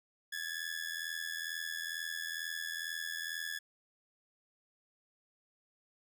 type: ring-modulated tone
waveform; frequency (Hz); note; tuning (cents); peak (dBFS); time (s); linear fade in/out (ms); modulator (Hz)
sawtooth; 1701; G#6; +41; -31; 0.32-3.59; 10; 41.1
effects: none